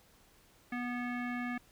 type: tone with low-pass filter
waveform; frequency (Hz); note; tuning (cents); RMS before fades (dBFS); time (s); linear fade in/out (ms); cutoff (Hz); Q
square; 244.4; B3; -18; -37; 0.72-1.58; 5; 2000; 5.4
effects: pink hiss -64 dBFS RMS until 1.71 s